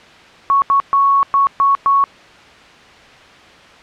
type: tone bursts at uneven times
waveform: sine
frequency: 1108.7 Hz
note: C#6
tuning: in tune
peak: -9 dBFS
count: 6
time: 0.5-0.62 / 0.7-0.8 / 0.93-1.23 / 1.34-1.47 / 1.6-1.75 / 1.86-2.04 s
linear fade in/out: 0 ms
effects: white hiss -41 dBFS RMS until 3.82 s + low-pass 3000 Hz 12 dB/octave